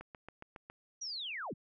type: click train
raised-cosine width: 0.5 ms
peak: -32 dBFS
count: 6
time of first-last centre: 0.01-0.7 s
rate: 7.25 Hz
type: linear sweep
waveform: sine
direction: down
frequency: 5920 to 74.6 Hz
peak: -38 dBFS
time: 1.01-1.54 s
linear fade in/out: 10 ms
effects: none